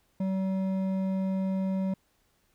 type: tone with hard clipping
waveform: sine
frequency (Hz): 190.5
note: G3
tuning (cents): -49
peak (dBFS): -28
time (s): 0.2-1.94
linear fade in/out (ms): 5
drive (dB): 8
effects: pink hiss -70 dBFS RMS until 2.54 s